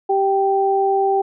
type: tone pair together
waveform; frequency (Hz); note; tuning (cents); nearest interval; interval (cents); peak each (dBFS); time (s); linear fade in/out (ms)
sine; 390.6 / 781.7; G4 / G5; -6 / -5; octave; 1201; -17; 0.09-1.22; 10
effects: none